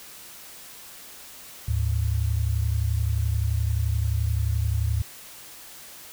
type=tone pair together; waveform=sine; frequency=74.6 / 106.14 Hz; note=D2 / G#2; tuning=+28 / +38 cents; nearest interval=tritone; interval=610 cents; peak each=-24 dBFS; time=1.68-5.02 s; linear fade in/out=5 ms; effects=white hiss -44 dBFS RMS until 6.12 s